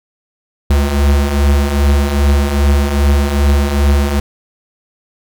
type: beating tone pair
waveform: square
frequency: 69.1 / 71.6 Hz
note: C#2 / D2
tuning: -5 / -43 cents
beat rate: 2.5 Hz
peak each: -17 / -11 dBFS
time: 0.7-4.2 s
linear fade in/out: 5 ms
effects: none